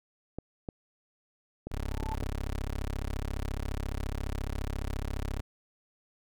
clicks, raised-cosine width 2 ms, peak -23 dBFS, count 5, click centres 0.386 / 0.688 / 1.67 / 2.027 / 2.226 s
20% pulse tone, 34.46 Hz, C#1, 9 cents flat, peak -27 dBFS, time 1.71-5.41 s, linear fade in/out 10 ms
sine tone with exponential growth, 880 Hz, A5, in tune, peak -33 dBFS, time 1.8-2.14 s, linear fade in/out 0 ms, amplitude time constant 73 ms
effects none

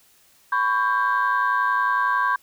sine tone cluster, 1003 / 1114 / 1587 Hz, B5 / C#6 / G6, +26 / +8 / +21 cents, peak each -22 dBFS, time 0.52-2.36 s, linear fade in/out 5 ms, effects tanh soft clip ceiling -11 dBFS + white hiss -57 dBFS RMS until 2.42 s

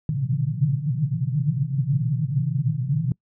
pink band-pass noise, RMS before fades -23 dBFS, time 0.09-3.12 s, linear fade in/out 2 ms, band 120 to 160 Hz, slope 96 dB/octave, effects noise-tail reverb RT60 0.1 s tail -25 dB re dry

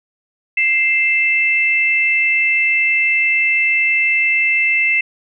sine tone pair together, 2098 / 2647 Hz, C7 / E7, +4 / +7 cents, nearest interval major third, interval 403 cents, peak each -15 dBFS, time 0.57-5.01 s, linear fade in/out 5 ms, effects none

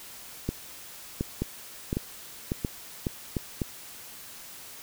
two click trains, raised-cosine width 3 ms, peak -14 / -14 dBFS, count 5 / 5, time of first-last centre 0.49-3.368 / 1.42-3.618 s, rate 1.39 / 1.82 Hz, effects white hiss -45 dBFS RMS until 4.82 s

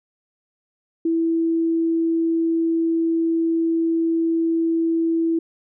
sine tone, 329.5 Hz, E4, 1 cent flat, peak -17 dBFS, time 1.05-5.39 s, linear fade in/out 5 ms, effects none

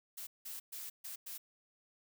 blue noise bursts at uneven times, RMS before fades -45 dBFS, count 5, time 0.17-0.27 / 0.45-0.6 / 0.72-0.9 / 1.04-1.16 / 1.26-1.38 s, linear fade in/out 10 ms, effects none

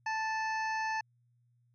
harmonic tone with a mistuned harmonic, 880 Hz, A5, in tune, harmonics 1 / 2 / 3 / 5 / 6 / 7, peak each -33 / -36 / -43 / -51 / -52 / -52 dBFS, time 0.06-1.01 s, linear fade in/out 5 ms, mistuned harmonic 3, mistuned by -21 cents, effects added 120 Hz sine -67 dBFS peak until 1.74 s

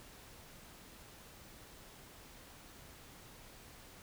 silence, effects pink hiss -56 dBFS RMS until 4.02 s

